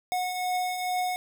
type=beating tone pair; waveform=square; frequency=728 / 730.3 Hz; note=F#5 / F#5; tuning=-28 / -23 cents; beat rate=2.3 Hz; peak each=-37 / -28 dBFS; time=0.12-1.16 s; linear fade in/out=0 ms; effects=none